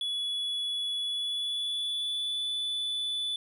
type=tone with pitch glide; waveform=triangle; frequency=3399 to 3478 Hz; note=G#7 to A7; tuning=+39 to -21 cents; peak=-28 dBFS; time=0.01-3.36 s; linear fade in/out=2 ms; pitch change=+40 cents; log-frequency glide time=0.97-2.5 s; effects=none